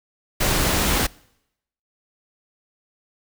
pink noise, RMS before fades -20 dBFS, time 0.4-1.07 s, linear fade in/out 10 ms, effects noise-tail reverb RT60 0.8 s tail -24 dB re dry

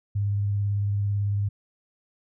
sine tone with vibrato, 101.4 Hz, G#2, 41 cents flat, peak -22 dBFS, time 0.15-1.49 s, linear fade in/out 10 ms, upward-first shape triangle, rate 18 Hz, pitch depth 23 cents each way, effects none

